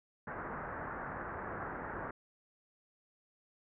white low-pass noise, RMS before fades -42 dBFS, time 0.27-2.11 s, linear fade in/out 5 ms, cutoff 1700 Hz, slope 48 dB/octave, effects none

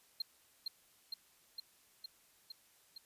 triangle tone with echo, 4186 Hz, C8, in tune, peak -33 dBFS, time 0.2-0.22 s, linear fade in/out 5 ms, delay 460 ms, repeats 6, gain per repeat -2 dB, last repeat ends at 2.98 s, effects white hiss -68 dBFS RMS until 3.05 s + resampled to 32000 Hz

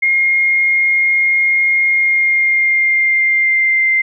sine tone with pitch glide, 2137 to 2087 Hz, C7 to C7, +36 to -5 cents, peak -10 dBFS, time 0.02-4.02 s, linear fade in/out 10 ms, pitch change -41 cents, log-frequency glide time 1.84-3.9 s, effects none

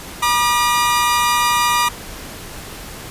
sawtooth tone pair together, 962.8 / 1205 Hz, B5 / D6, -44 / +44 cents, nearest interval major third, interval 388 cents, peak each -13 dBFS, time 0.22-1.89 s, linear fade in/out 10 ms, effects pink hiss -33 dBFS RMS until 3.1 s + resampled to 32000 Hz

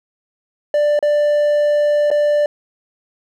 triangle tone with dropouts, 590 Hz, D5, 8 cents sharp, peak -10 dBFS, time 0.74-2.46 s, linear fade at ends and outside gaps 2 ms, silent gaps 0.991-1.026 / 2.104-2.113 s, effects none

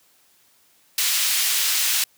pink high-pass noise, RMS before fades -21 dBFS, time 0.98-2.04 s, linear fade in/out 2 ms, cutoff 2800 Hz, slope 12 dB/octave, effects white hiss -59 dBFS RMS until 2.17 s + high-pass 80 Hz 12 dB/octave

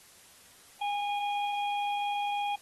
harmonic tone, 818 Hz, G#5, 26 cents flat, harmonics 1 / 3 / 4, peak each -29 / -39 / -41 dBFS, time 0.81-2.56 s, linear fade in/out 10 ms, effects white hiss -56 dBFS RMS until 2.61 s + AAC 32 kbps

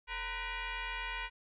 sine tone with frequency modulation, 440 Hz, A4, in tune, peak -36 dBFS, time 0.07-1.3 s, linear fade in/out 50 ms, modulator 484 Hz, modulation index 5.3, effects none

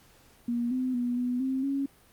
sine tone with pitch steps, 238.1 / 256.1 / 243.4 / 247.2 / 263.6 / 275.8 Hz, A#3 / C4 / B3 / B3 / C4 / C#4, +37 / -37 / -25 / +2 / +13 / -9 cents, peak -26 dBFS, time 0.48-1.86 s, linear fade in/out 5 ms, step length 230 ms, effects pink hiss -59 dBFS RMS until 2.12 s + Opus 48 kbps

